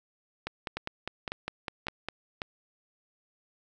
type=two click trains; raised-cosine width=0.3 ms; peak=-17 / -17 dBFS; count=9 / 4; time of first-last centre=0.47-2.086 / 0.77-2.418 s; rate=4.95 / 1.82 Hz; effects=none